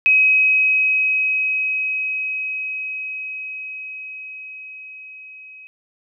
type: tone with level ramp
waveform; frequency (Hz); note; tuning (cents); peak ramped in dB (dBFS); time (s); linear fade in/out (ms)
sine; 2540; D#7; +35; -10 to -38; 0.06-5.67; 0
effects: none